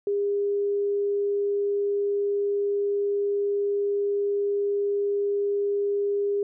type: tone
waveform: sine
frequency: 404.8 Hz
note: G#4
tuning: 44 cents flat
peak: -22 dBFS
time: 0.07-6.43 s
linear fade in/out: 2 ms
effects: none